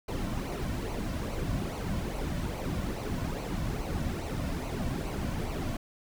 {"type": "noise with flanger", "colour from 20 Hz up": "brown", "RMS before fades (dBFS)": -33, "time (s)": [0.08, 5.77], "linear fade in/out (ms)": 5, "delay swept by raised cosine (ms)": [0.57, 2.47], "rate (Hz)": 2.4, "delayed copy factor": -0.6, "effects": []}